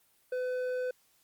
sine tone with hard clipping, 504 Hz, B4, 35 cents sharp, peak -32 dBFS, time 0.32-0.91 s, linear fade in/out 5 ms, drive 6 dB, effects white hiss -68 dBFS RMS until 1.23 s + Opus 32 kbps

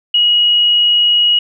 sine tone, 2900 Hz, F#7, 35 cents flat, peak -8 dBFS, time 0.14-1.39 s, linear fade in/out 5 ms, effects none

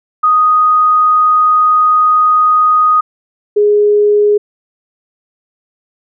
sine tone pair in turn, 1244.5 / 415.3 Hz, D#6 / G#4, 0 / 0 cents, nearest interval octave + perfect fifth, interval 1900 cents, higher first, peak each -6 dBFS, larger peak neither, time 0.23-3.01 / 3.56-4.38 s, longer first, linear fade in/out 10 ms, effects none

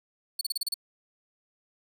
sawtooth tone bursts, 4430 Hz, C#8, 2 cents flat, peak -24 dBFS, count 7, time 0.39-0.742 s, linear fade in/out 5 ms, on 22 ms, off 33 ms, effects none

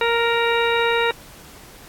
harmonic tone with a mistuned harmonic, 466.2 Hz, A#4, in tune, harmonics 1 / 2 / 3 / 4 / 5 / 6 / 8, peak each -20 / -23 / -25 / -26 / -27 / -28 / -29 dBFS, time 0.01-1.11 s, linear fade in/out 2 ms, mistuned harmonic 8, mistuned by +31 cents, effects pink hiss -44 dBFS RMS until 1.88 s + AAC 64 kbps

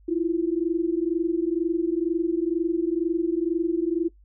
sine tone pair together, 325.6 / 347.7 Hz, E4 / F4, -21 / -8 cents, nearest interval minor second, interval 113 cents, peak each -24 dBFS, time 0.08-4.09 s, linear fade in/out 10 ms, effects noise-tail reverb RT60 0.1 s tail -18 dB re dry + added 50 Hz sine -51 dBFS peak until 4.24 s

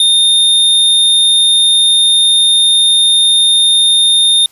square tone, 3646 Hz, A#7, 39 cents flat, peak -7 dBFS, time 0-4.46 s, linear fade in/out 2 ms, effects white hiss -48 dBFS RMS until 4.51 s + resampled to 32000 Hz

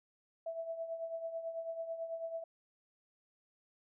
sine tone with tremolo, 659.3 Hz, E5, in tune, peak -35 dBFS, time 0.46-2.44 s, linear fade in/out 5 ms, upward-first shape triangle, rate 9.1 Hz, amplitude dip 70%, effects none

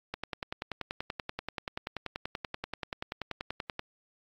click train, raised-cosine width 0.3 ms, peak -18 dBFS, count 39, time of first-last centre 0.14-3.794 s, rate 10.4 Hz, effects AAC 48 kbps

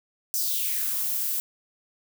violet noise with high-pass filter sweep, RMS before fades -27 dBFS, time 0.34-1.4 s, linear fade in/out 0 ms, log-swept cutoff 5900 to 320 Hz, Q 3.6, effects none

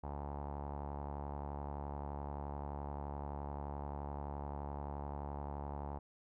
sawtooth tone with low-pass filter, 71.6 Hz, D2, 43 cents flat, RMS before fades -43 dBFS, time 0.03-5.99 s, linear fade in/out 10 ms, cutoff 870 Hz, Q 4.5, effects none

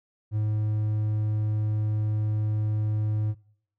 triangle tone, 106.9 Hz, A2, 49 cents flat, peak -21 dBFS, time 0.31-3.35 s, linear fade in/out 50 ms, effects noise-tail reverb RT60 0.7 s tail -24 dB re dry

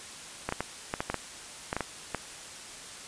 clicks, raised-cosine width 0.5 ms, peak -14 dBFS, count 11, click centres 0.49 / 0.524 / 0.606 / 0.939 / 1.005 / 1.1 / 1.143 / 1.729 / 1.766 / 1.807 / 2.147 s, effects white hiss -44 dBFS RMS until 3.07 s + resampled to 22050 Hz

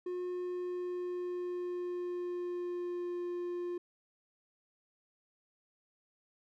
triangle tone with pitch glide, 359.6 to 352.2 Hz, F#4 to F4, -49 to +15 cents, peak -33 dBFS, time 0.06-3.78 s, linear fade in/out 5 ms, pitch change -36 cents, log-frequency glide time 0.25-3.2 s, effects none

